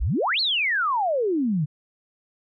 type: exponential two-way sweep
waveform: sine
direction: up then down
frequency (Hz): 43.14 to 4435 to 139.6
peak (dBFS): -20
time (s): 0-1.66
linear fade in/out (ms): 20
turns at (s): 0.4
effects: none